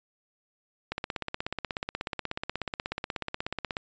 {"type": "click train", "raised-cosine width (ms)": 0.3, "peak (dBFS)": -15, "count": 48, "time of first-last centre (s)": [0.92, 3.768], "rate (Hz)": 16.5, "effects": ["resampled to 16000 Hz"]}